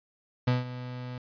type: tone with ADSR envelope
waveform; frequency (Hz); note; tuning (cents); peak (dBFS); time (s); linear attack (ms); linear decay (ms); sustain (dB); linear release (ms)
35% pulse; 124.8; B2; +19; -19; 0.47-1.18; 9; 160; -15; 3
effects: resampled to 11025 Hz